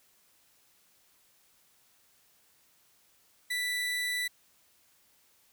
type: tone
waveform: 30% pulse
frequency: 1975.5 Hz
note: B6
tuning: in tune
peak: -27 dBFS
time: 3.5-4.28 s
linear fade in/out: 10 ms
effects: white hiss -66 dBFS RMS until 5.52 s